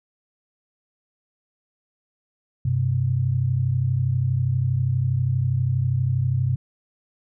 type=tone pair together; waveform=sine; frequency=96.8 / 129.21 Hz; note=G2 / C3; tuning=-21 / -21 cents; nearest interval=perfect fourth; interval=500 cents; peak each=-24 / -20 dBFS; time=2.65-6.56 s; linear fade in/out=5 ms; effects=none